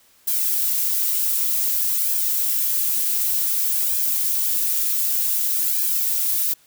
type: noise with flanger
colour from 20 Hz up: violet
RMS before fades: -21 dBFS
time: 0.27-6.54 s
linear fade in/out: 10 ms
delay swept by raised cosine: 1.2 to 6.6 ms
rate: 0.54 Hz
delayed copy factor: +0.65
effects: white hiss -56 dBFS RMS until 6.66 s